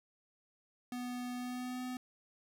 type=tone with pitch glide; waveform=square; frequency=246.9 to 252.1 Hz; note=B3 to B3; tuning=0 to +36 cents; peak=-39 dBFS; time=0.92-1.97 s; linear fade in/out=2 ms; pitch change=+36 cents; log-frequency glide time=1.35-1.82 s; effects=none